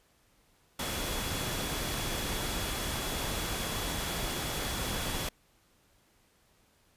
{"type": "tone in noise", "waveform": "sine", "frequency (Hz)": 3377, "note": "G#7", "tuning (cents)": 28, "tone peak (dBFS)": -43, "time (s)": [0.79, 5.29], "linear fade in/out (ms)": 5, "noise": "pink", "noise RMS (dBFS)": -34, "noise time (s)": [0.79, 5.29], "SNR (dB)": -12, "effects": ["pink hiss -67 dBFS RMS until 6.96 s", "resampled to 32000 Hz"]}